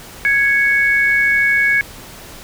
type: tone pair together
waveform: sine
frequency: 1662.3 / 2217 Hz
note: G#6 / C#7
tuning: +1 / 0 cents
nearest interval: perfect fourth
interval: 499 cents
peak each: -14 dBFS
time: 0.25-1.81 s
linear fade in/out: 0 ms
effects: pink hiss -36 dBFS RMS until 2.43 s